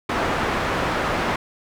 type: low-pass noise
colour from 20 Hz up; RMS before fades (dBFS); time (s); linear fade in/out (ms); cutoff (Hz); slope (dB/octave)
white; -23; 0.09-1.36; 5; 1400; 12
effects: none